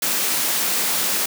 white high-pass noise, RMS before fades -21 dBFS, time 0.02-1.26 s, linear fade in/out 5 ms, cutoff 150 Hz, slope 96 dB/octave, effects none

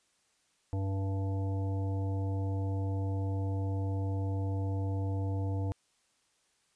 harmonic tone, 97 Hz, G2, 18 cents flat, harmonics 1 / 3 / 5 / 7 / 9, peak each -30 / -40 / -44 / -47 / -49 dBFS, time 0.73-5.72 s, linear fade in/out 0 ms, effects white hiss -72 dBFS RMS until 6.75 s + resampled to 22050 Hz

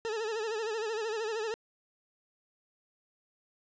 40% pulse tone with vibrato, 440 Hz, A4, in tune, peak -31 dBFS, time 0.05-1.54 s, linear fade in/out 0 ms, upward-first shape sine, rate 13 Hz, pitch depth 87 cents each way, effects resampled to 16000 Hz + 11-bit

